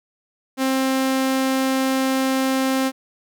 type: tone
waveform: sawtooth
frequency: 264.5 Hz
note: C4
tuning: 19 cents sharp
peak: -14 dBFS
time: 0.57-2.92 s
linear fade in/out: 50 ms
effects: none